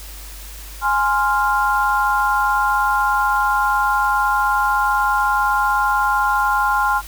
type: chord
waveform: sine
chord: F minor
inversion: first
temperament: equal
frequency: 830.6 / 1046.5 / 1396.9 Hz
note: Ab5 / C6 / F6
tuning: 0 / 0 / 0 cents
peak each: -19 dBFS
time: 0.81-7.02 s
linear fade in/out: 50 ms
effects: added 50 Hz sine -34 dBFS peak until 7.07 s + white hiss -38 dBFS RMS until 7.07 s